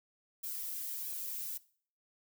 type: noise with flanger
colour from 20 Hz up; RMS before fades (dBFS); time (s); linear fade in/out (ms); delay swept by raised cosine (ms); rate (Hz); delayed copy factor
violet; -40; 0.43-1.58; 10; 1.2 to 2.5; 1.5; +0.7
effects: noise-tail reverb RT60 0.5 s tail -20 dB re dry